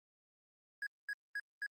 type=tone bursts; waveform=triangle; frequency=1661.2 Hz; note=G#6; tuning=in tune; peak=-35 dBFS; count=4; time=0.82-1.664 s; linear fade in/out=2 ms; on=46 ms; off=220 ms; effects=Opus 24 kbps